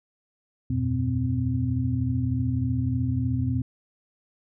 sine tone cluster, 84.8 / 97.7 / 121.1 / 258.1 Hz, E2 / G2 / B2 / C4, +50 / -5 / -34 / -23 cents, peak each -30 / -33 / -25 / -28 dBFS, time 0.7-3.62 s, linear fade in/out 5 ms, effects none

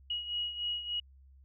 sine beating tone pair, 2900 / 2903.4 Hz, F#7 / F#7, -35 / -33 cents, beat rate 3.4 Hz, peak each -34 / -40 dBFS, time 0.1-1 s, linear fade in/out 5 ms, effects added 67 Hz sine -55 dBFS peak until 1.44 s

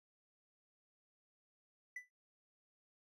triangle tone with exponential decay, 1988 Hz, B6, 11 cents sharp, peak -39 dBFS, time 1.96-2.09 s, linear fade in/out 5 ms, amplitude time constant 27 ms, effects noise-tail reverb RT60 0.2 s tail -22 dB re dry + resampled to 32000 Hz

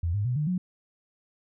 sine tone with pitch steps, 84.8 / 102.61 / 124.15 / 150.23 / 181.77 Hz, E2 / G#2 / B2 / D3 / F#3, +50 / -20 / +9 / +40 / -30 cents, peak -24 dBFS, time 0.03-0.58 s, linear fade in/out 5 ms, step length 110 ms, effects none

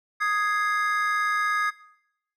triangle chord, Ab major, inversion second, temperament equal, 1244.5 / 1661.2 / 2093 Hz, Eb6 / Ab6 / C7, 0 / 0 / 0 cents, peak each -23 / -24 / -29 dBFS, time 0.2-1.71 s, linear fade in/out 20 ms, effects noise-tail reverb RT60 0.8 s tail -20 dB re dry

